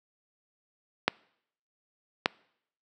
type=clicks; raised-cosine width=0.3 ms; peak=-5 dBFS; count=2; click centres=1.08 / 2.259 s; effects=noise-tail reverb RT60 0.7 s tail -25 dB re dry + high-pass 200 Hz 12 dB/octave